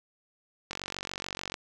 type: click train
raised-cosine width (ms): 0.2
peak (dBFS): -17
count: 40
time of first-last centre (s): 0.71-1.542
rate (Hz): 46.9
effects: none